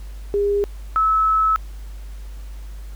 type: tone pair in turn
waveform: sine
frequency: 405.6 / 1299.7 Hz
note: G#4 / E6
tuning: -41 / -25 cents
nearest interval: octave + minor sixth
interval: 2016 cents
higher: second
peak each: -16 / -14 dBFS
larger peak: second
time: 0.34-0.64 / 0.96-1.56 s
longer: second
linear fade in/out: 0 ms
effects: added 50 Hz sine -31 dBFS peak until 2.95 s + pink hiss -50 dBFS RMS until 2.95 s